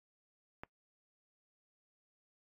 click, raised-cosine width 0.5 ms, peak -28 dBFS, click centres 0.635 s, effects noise-tail reverb RT60 0.1 s tail -22 dB re dry + MP3 96 kbps

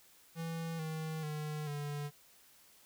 square tone with pitch steps, 164.81 / 158.19 / 151.83 / 145.73 Hz, E3 / D#3 / D#3 / D3, 0 / +29 / -42 / -13 cents, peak -38 dBFS, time 0.35-2.11 s, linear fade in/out 50 ms, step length 440 ms, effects white hiss -63 dBFS RMS until 2.85 s

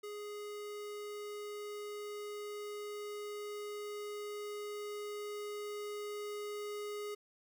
square tone with level ramp, 415.3 Hz, G#4, in tune, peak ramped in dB -43 to -40 dBFS, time 0.03-7.15 s, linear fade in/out 10 ms, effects none

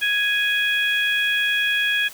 harmonic tone, 830.6 Hz, G#5, in tune, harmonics 2 / 3 / 4, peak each -21 / -23 / -24 dBFS, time 0.01-2.09 s, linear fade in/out 20 ms, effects white hiss -41 dBFS RMS until 2.13 s

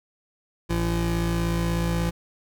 25% pulse tone pair together, 56.56 / 169.5 Hz, A1 / E3, +48 / +49 cents, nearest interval octave + perfect fifth, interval 1901 cents, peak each -22 dBFS, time 0.69-2.11 s, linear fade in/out 20 ms, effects none

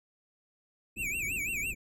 pink low-pass noise, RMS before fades -45 dBFS, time 0.96-1.75 s, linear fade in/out 10 ms, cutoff 370 Hz, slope 24 dB/octave
square tone with vibrato, 2481 Hz, D#7, 6 cents flat, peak -32 dBFS, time 0.96-1.75 s, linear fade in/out 50 ms, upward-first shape sine, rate 5.9 Hz, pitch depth 180 cents each way
effects none

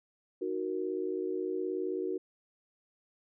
sine chord, D# minor, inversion none, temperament equal, 311.1 / 370 / 466.2 Hz, D#4 / F#4 / A#4, 0 / 0 / 0 cents, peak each -38 / -33 / -38 dBFS, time 0.41-2.18 s, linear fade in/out 10 ms, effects none

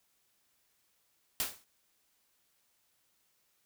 white noise with exponential decay, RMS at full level -29 dBFS, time 1.4-1.64 s, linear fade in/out 0 ms, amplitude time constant 51 ms, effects white hiss -74 dBFS RMS until 3.65 s

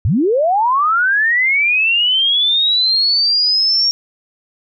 sine linear sweep, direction up, 75.6 to 5580 Hz, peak -11 dBFS, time 0.05-3.91 s, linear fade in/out 0 ms, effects none

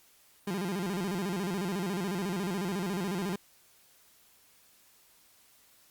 30% pulse tone with vibrato, 187.6 Hz, F#3, 24 cents sharp, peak -28 dBFS, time 0.47-3.36 s, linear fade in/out 5 ms, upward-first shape square, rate 14 Hz, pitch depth 130 cents each way, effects white hiss -62 dBFS RMS until 5.9 s + Opus 48 kbps

